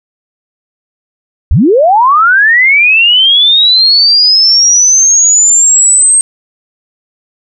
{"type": "linear sweep", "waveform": "sine", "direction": "up", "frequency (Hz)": [45.37, 8440], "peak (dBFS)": -3, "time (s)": [1.51, 6.21], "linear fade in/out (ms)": 0, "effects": []}